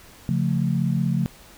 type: chord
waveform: sine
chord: Db augmented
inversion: none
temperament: equal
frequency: 138.59 / 174.61 / 220 Hz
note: Db3 / F3 / A3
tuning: 0 / 0 / 0 cents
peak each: -23 / -23 / -26 dBFS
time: 0.29-1.26 s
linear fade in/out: 0 ms
effects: pink hiss -48 dBFS RMS until 1.57 s